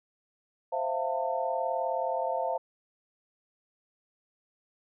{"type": "chord", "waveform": "sine", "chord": "F major seventh", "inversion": "second", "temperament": "equal with one note detuned", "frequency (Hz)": [523.3, 659.3, 698.5, 898.5], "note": ["C5", "E5", "F5", "A5"], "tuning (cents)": [0, 0, 0, 36], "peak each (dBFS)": -33, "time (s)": [0.72, 2.58], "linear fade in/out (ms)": 10, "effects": []}